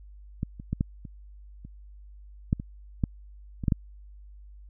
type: clicks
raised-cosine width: 5 ms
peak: -16 / -27 / -15 / -12 / -27 / -30 / -10 / -22 / -11 / -20 / -10 / -10 dBFS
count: 12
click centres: 0.431 / 0.599 / 0.73 / 0.809 / 1.052 / 1.65 / 2.529 / 2.599 / 3.038 / 3.638 / 3.682 / 3.722 s
effects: added 50 Hz sine -45 dBFS peak until 4.69 s